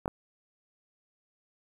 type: clicks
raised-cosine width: 1 ms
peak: -17 dBFS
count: 2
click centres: 0.058 / 0.079 s
effects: 8-bit